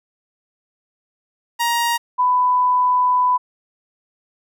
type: tone pair in turn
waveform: sawtooth / sine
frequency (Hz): 941 / 997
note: A#5 / B5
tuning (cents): +16 / +16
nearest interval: minor second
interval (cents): 100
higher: second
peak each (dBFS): -13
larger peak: neither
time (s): 1.59-1.98 / 2.18-3.38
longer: second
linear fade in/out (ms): 20
effects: none